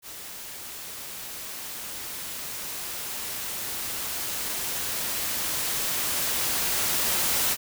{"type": "noise with level ramp", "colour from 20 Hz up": "white", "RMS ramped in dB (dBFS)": [-40, -24], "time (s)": [0.02, 7.57], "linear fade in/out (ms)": 50, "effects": []}